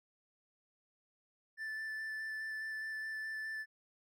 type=tone with vibrato; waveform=triangle; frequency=1759 Hz; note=A6; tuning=1 cent flat; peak=-37 dBFS; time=1.57-3.66 s; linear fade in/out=50 ms; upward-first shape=square; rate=4.8 Hz; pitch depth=8 cents each way; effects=none